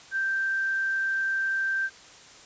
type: tone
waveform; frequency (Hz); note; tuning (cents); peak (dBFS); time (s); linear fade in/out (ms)
sine; 1568; G6; 0; -24; 0.11-1.9; 50
effects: white hiss -49 dBFS RMS until 2.45 s + resampled to 16000 Hz